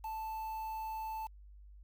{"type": "tone with quantisation", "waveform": "triangle", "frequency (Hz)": 880, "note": "A5", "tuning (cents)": 0, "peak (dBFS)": -36, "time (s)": [0.04, 1.27], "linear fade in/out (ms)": 5, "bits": 9, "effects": ["added 50 Hz sine -52 dBFS peak until 1.83 s"]}